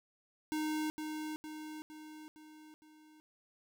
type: tone with echo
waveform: square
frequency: 308.3 Hz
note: D#4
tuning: 16 cents flat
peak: -34 dBFS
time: 0.52-0.9 s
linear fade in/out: 0 ms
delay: 460 ms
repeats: 5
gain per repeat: -5 dB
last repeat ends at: 3.2 s
effects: none